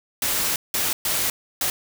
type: noise bursts at uneven times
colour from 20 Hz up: white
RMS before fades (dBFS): -23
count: 4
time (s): 0.22-0.56 / 0.74-0.93 / 1.05-1.3 / 1.61-1.7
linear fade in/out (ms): 2
effects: none